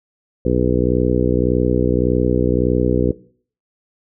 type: harmonic tone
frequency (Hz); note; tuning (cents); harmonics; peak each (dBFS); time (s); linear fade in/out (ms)
61.74; B1; 0; 1 / 2 / 3 / 4 / 5 / 6 / 7 / 8; -22 / -22 / -22 / -22 / -22 / -22 / -22 / -22; 0.45-3.12; 5
effects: noise-tail reverb RT60 0.5 s tail -20 dB re dry